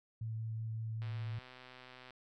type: tone with vibrato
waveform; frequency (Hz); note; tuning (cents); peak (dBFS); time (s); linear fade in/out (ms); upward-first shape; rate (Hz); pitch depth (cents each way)
sine; 111.5; A2; +23; -37; 0.21-1.39; 5; sine; 5.3; 9
type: click train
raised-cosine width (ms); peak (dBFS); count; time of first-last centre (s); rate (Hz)
0.3; -37; 139; 1.02-2.107; 127
effects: none